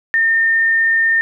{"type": "tone", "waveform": "sine", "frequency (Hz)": 1816, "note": "A#6", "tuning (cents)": -46, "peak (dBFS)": -11, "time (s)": [0.14, 1.21], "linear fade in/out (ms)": 0, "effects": []}